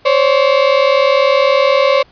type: tone pair together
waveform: 35% pulse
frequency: 528.1 / 568 Hz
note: C5 / C#5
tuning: +16 / +42 cents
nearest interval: minor second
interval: 126 cents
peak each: -10 dBFS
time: 0.05-2.03 s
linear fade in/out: 10 ms
effects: pink hiss -48 dBFS RMS until 2.11 s + resampled to 11025 Hz